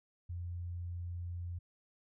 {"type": "tone", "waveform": "sine", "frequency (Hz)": 87.31, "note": "F2", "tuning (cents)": 0, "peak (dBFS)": -38, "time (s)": [0.29, 1.59], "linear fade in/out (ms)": 10, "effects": []}